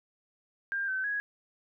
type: tone with pitch steps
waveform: sine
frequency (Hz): 1598 / 1533 / 1662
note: G6 / G6 / G#6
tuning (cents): +33 / -39 / +1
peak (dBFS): -29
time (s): 0.72-1.2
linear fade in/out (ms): 0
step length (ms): 160
effects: none